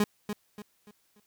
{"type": "tone with echo", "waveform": "30% pulse", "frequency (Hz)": 207.8, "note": "G#3", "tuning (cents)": 1, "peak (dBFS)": -19, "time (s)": [0, 0.04], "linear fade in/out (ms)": 2, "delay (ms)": 290, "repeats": 4, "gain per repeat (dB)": -9, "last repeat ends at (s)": 1.2, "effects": ["white hiss -70 dBFS RMS until 1.26 s"]}